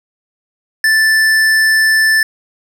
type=tone with hard clipping; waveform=triangle; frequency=1760 Hz; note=A6; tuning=in tune; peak=-10 dBFS; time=0.84-2.23 s; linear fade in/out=2 ms; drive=17 dB; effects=none